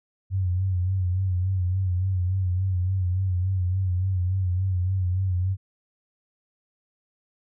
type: tone with vibrato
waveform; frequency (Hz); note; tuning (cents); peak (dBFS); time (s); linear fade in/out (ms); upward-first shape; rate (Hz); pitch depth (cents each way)
sine; 92.5; F#2; 0; -21; 0.3-5.57; 50; sine; 3.5; 64
effects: none